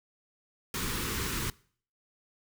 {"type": "band-stop noise", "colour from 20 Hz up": "pink", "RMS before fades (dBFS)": -33, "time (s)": [0.74, 1.5], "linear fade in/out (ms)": 2, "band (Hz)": [470, 940], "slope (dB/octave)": 48, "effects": ["noise-tail reverb RT60 0.5 s tail -22 dB re dry"]}